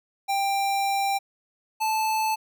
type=tone pair in turn; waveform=square; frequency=790 / 874.1 Hz; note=G5 / A5; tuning=+13 / -12 cents; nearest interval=major second; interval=175 cents; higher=second; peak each=-23 dBFS; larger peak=neither; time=0.28-1.19 / 1.8-2.36 s; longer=first; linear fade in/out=20 ms; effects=none